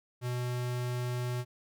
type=tone; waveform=square; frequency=123.47 Hz; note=B2; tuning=in tune; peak=-32 dBFS; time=0.21-1.45 s; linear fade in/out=50 ms; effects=none